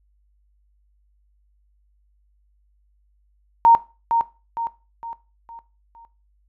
sine tone with echo, 925 Hz, A#5, 14 cents flat, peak -9 dBFS, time 3.65-3.75 s, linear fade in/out 0 ms, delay 460 ms, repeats 5, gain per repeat -7 dB, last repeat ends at 6.05 s, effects noise-tail reverb RT60 0.3 s tail -17 dB re dry + added 50 Hz sine -59 dBFS peak until 6.48 s

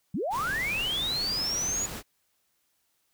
sine linear sweep, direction up, 138.59 to 6900 Hz, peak -27 dBFS, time 0.14-1.86 s, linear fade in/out 5 ms
pink noise, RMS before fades -38 dBFS, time 0.3-2.03 s, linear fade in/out 50 ms
effects white hiss -73 dBFS RMS until 3.13 s

